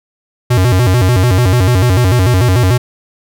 square tone with vibrato, 106.8 Hz, G#2, 49 cents sharp, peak -8 dBFS, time 0.5-2.78 s, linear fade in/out 10 ms, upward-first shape square, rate 6.8 Hz, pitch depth 250 cents each way, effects none

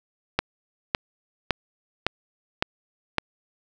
click train, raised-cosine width 0.3 ms, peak -4 dBFS, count 6, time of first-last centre 0.39-3.183 s, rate 1.79 Hz, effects none

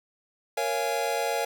square chord, Bb minor seventh, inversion none, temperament equal with one note detuned, 466.2 / 554.4 / 687.6 / 830.6 Hz, Bb4 / Db5 / F5 / Ab5, 0 / 0 / -27 / 0 cents, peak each -32 dBFS, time 0.57-1.45 s, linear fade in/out 5 ms, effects none

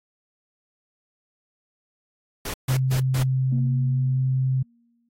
pink noise bursts, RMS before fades -31 dBFS, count 4, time 2.45-3.23 s, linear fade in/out 5 ms, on 90 ms, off 140 ms
sine tone, 130.81 Hz, C3, in tune, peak -19 dBFS, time 2.68-4.63 s, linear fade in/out 10 ms
sine tone with exponential decay, 235.1 Hz, A#3, 15 cents sharp, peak -26 dBFS, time 3.52-5.09 s, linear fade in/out 5 ms, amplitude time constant 340 ms
effects AAC 48 kbps

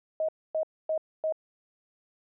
sine tone bursts, 631 Hz, D#5, 24 cents sharp, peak -25 dBFS, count 4, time 0.2-1.324 s, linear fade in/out 2 ms, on 86 ms, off 260 ms, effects none

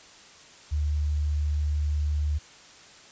sine tone, 74.5 Hz, D2, 25 cents sharp, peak -23 dBFS, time 0.71-2.39 s, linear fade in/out 20 ms, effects white hiss -50 dBFS RMS until 3.11 s + resampled to 16000 Hz

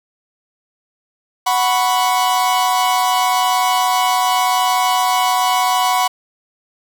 45% pulse chord, F# suspended fourth, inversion none, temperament equal, 740 / 987.8 / 1108.7 Hz, F#5 / B5 / C#6, 0 / 0 / 0 cents, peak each -17 / -17 / -21 dBFS, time 1.46-6.08 s, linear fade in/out 10 ms, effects none

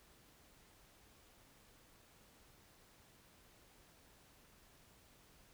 silence, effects pink hiss -66 dBFS RMS until 5.53 s

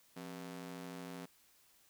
sawtooth ring-modulated tone, 218.9 Hz, A3, 9 cents flat, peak -38 dBFS, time 0.16-1.26 s, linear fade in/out 10 ms, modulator 46.4 Hz, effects white hiss -68 dBFS RMS until 1.89 s

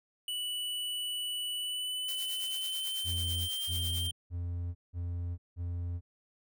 square tone with pitch glide, 2960 to 3154 Hz, F#7 to G7, 0 to +10 cents, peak -34 dBFS, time 0.28-4.11 s, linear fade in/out 2 ms, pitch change +110 cents, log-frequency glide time 1.55-3.69 s
blue noise with tremolo, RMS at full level -40 dBFS, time 2.08-4.07 s, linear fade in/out 5 ms, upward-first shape triangle, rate 9.1 Hz, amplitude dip 85%
triangle tone bursts, 87 Hz, F2, 6 cents flat, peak -31 dBFS, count 5, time 3.04-6.01 s, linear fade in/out 50 ms, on 450 ms, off 180 ms
effects none

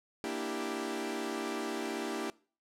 sawtooth chord, E half-diminished seventh, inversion second, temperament equal, 233.1 / 293.7 / 329.6 / 392 Hz, Bb3 / D4 / E4 / G4, 0 / 0 / 0 / 0 cents, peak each -37 / -36 / -36 / -35 dBFS, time 0.24-2.3 s, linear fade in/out 0 ms, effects noise-tail reverb RT60 0.4 s tail -22 dB re dry + low-pass 11000 Hz 12 dB/octave

